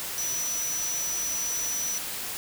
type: tone in noise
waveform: sine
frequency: 5920 Hz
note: F#8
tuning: in tune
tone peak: -28 dBFS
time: 0.18-1.98 s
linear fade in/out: 0 ms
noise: white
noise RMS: -34 dBFS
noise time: 0-2.37 s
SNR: +3 dB
effects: none